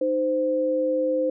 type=tone pair together; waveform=sine; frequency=308 / 518 Hz; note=D#4 / C5; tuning=-17 / -17 cents; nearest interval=major sixth; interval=900 cents; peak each=-27 / -21 dBFS; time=0.01-1.3 s; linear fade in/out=5 ms; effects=none